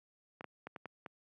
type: clicks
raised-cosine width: 0.5 ms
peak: -29 dBFS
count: 6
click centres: 0.409 / 0.443 / 0.67 / 0.762 / 0.857 / 1.062 s
effects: high-pass 150 Hz 12 dB/octave